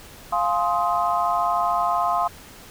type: chord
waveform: sine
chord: F minor seventh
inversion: none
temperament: just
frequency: 698.5 / 838.1 / 1047.7 / 1257.2 Hz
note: F5 / Ab5 / C6 / Eb6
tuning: 0 / +16 / +2 / +18 cents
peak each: -23 / -28 / -23 / -26 dBFS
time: 0.32-2.28 s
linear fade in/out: 10 ms
effects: pink hiss -44 dBFS RMS until 2.7 s